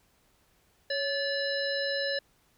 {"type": "harmonic tone with a mistuned harmonic", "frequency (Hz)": 578, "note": "D5", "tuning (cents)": -28, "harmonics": [1, 3, 5, 7, 9], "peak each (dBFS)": [-31, -33, -43, -35, -38], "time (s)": [0.9, 2.19], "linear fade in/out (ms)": 5, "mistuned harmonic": 1, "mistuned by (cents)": -67, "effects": ["pink hiss -67 dBFS RMS until 2.57 s"]}